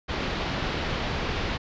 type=low-pass noise; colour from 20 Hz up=pink; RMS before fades=-29 dBFS; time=0.08-1.58 s; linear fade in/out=20 ms; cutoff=4300 Hz; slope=24 dB/octave; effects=resampled to 16000 Hz